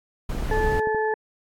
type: noise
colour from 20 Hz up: brown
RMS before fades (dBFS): -26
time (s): 0.29-0.8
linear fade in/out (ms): 5
type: click train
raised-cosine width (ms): 2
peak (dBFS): -20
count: 9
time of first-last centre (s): 0.35-0.947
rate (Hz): 13.4
type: harmonic tone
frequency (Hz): 434.3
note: A4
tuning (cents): -23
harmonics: 1 / 2 / 4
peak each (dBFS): -23 / -26 / -29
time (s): 0.51-1.14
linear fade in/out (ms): 2
effects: AAC 64 kbps